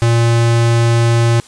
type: tone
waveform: square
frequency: 116.8 Hz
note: A#2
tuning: 4 cents sharp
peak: -10 dBFS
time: 0.02-1.4 s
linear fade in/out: 0 ms
effects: white hiss -41 dBFS RMS until 1.47 s + resampled to 22050 Hz